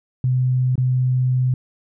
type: tone with dropouts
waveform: sine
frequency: 127.5 Hz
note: C3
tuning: 44 cents flat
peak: -15 dBFS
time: 0.24-1.54 s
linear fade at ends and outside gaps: 2 ms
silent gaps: 0.756-0.779 s
effects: none